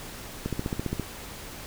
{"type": "click train", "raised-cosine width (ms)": 3, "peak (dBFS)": -15, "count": 9, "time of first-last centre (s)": [0.46, 0.997], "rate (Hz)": 14.9, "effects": ["pink hiss -41 dBFS RMS until 1.66 s"]}